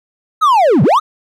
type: linear two-way sweep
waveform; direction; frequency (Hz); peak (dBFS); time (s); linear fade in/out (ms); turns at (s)
triangle; down then up; 1318.5 to 114.6 to 1318.5; -5; 0.41-1; 20; 0.83
effects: none